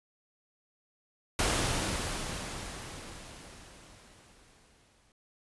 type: noise with exponential decay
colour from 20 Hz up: pink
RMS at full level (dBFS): -27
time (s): 1.39-5.12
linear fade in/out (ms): 1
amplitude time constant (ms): 810
effects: resampled to 24000 Hz